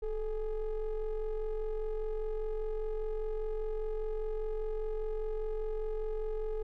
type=ring-modulated tone; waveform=triangle; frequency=205.5 Hz; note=G#3; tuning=18 cents flat; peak=-27 dBFS; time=0.02-6.63 s; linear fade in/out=10 ms; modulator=228 Hz; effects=none